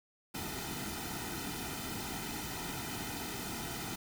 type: noise with comb filter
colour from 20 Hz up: pink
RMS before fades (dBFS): -40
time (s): 0.34-3.96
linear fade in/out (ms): 10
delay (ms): 1.8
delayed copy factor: -0.75
effects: none